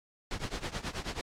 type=noise with tremolo; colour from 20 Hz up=pink; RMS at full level=-33 dBFS; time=0.31-1.21 s; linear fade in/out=0 ms; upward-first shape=triangle; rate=9.3 Hz; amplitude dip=95%; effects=low-pass 6000 Hz 12 dB/octave + AAC 64 kbps